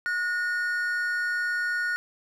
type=tone pair together; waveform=triangle; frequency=1452 / 1829.4 Hz; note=F#6 / A#6; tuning=-33 / -33 cents; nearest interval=major third; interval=400 cents; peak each=-24 / -30 dBFS; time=0.06-1.96 s; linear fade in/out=0 ms; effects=none